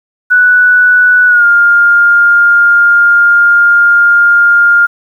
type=tone with pitch glide; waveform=sine; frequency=1480 to 1407.5 Hz; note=F#6 to F6; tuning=0 to +13 cents; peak=-3 dBFS; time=0.3-4.87 s; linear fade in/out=20 ms; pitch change=-87 cents; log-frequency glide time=1.27-1.45 s; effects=7-bit